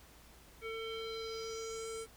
square tone with low-pass filter sweep, 448.8 Hz, A4, 34 cents sharp, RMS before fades -42 dBFS, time 0.61-2.07 s, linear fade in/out 50 ms, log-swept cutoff 2400 to 9700 Hz, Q 4, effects added 57 Hz sine -62 dBFS peak until 2.16 s + pink hiss -60 dBFS RMS until 2.16 s

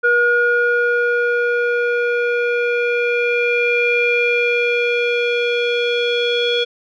square tone with low-pass filter sweep, 479.4 Hz, A#4, 48 cents sharp, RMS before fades -17 dBFS, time 0.03-6.65 s, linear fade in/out 20 ms, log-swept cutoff 1500 to 3300 Hz, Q 6, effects none

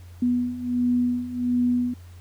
sine beating tone pair, 244.4 / 245.8 Hz, B3 / B3, -18 / -8 cents, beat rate 1.4 Hz, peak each -26 / -22 dBFS, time 0.22-1.94 s, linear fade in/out 5 ms, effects added 88 Hz sine -41 dBFS peak until 2.2 s + pink hiss -56 dBFS RMS until 2.2 s

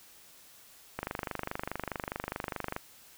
click train, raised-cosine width 0.5 ms, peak -18 dBFS, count 45, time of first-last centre 0.99-2.764 s, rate 24.8 Hz, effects white hiss -56 dBFS RMS until 3.17 s

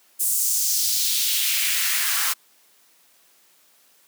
white noise with high-pass filter sweep, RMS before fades -22 dBFS, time 0.19-2.34 s, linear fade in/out 20 ms, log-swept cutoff 9100 to 1200 Hz, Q 1.8, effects white hiss -58 dBFS RMS until 4.07 s + high-pass 200 Hz 12 dB/octave

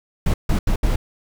brown noise bursts at uneven times, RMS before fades -17 dBFS, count 4, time 0.26-0.34 / 0.49-0.59 / 0.67-0.76 / 0.83-0.96 s, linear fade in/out 5 ms, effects none

